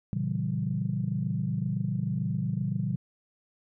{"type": "chord", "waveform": "sine", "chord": "A# diminished seventh", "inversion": "none", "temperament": "equal with one note detuned", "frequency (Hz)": [116.54, 138.59, 164.81, 192.19], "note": ["A#2", "C#3", "E3", "G3"], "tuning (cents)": [0, 0, 0, -34], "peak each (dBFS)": -32, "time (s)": [0.13, 2.96], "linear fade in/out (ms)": 0, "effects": ["tanh soft clip ceiling -16 dBFS"]}